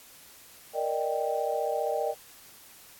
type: chord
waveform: sine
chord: Eb major seventh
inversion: second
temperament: equal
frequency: 466.2 / 587.3 / 622.3 / 784 Hz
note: Bb4 / D5 / Eb5 / G5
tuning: 0 / 0 / 0 / 0 cents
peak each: -32 dBFS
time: 0.73-2.15 s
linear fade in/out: 50 ms
effects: white hiss -52 dBFS RMS until 2.99 s + AAC 64 kbps